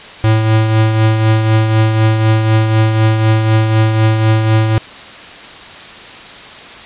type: tone with tremolo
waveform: square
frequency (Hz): 110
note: A2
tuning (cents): 0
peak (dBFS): -7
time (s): 0.24-4.78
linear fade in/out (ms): 0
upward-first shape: triangle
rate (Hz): 4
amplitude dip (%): 50
effects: white hiss -32 dBFS RMS until 6.85 s + resampled to 8000 Hz